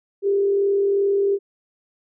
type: tone with frequency modulation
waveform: sine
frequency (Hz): 398.3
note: G4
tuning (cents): +28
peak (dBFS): -16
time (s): 0.22-1.39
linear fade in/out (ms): 50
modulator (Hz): 42.7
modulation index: 0.3
effects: none